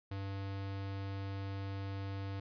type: tone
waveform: square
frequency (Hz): 98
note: G2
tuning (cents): 0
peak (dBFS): -39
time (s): 0.11-2.4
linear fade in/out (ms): 5
effects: resampled to 11025 Hz